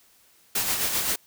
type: noise with tremolo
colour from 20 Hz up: white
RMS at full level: -24 dBFS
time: 0.55-1.16 s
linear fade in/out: 5 ms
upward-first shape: sine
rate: 7.7 Hz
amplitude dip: 45%
effects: white hiss -59 dBFS RMS until 1.26 s